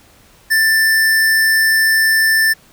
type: tone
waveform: square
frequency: 1773 Hz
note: A6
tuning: 13 cents sharp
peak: -11 dBFS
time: 0.5-2.54 s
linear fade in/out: 20 ms
effects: pink hiss -48 dBFS RMS until 2.72 s